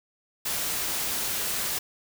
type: noise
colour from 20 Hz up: white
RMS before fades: -29 dBFS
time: 0.45-1.79 s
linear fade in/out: 10 ms
effects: none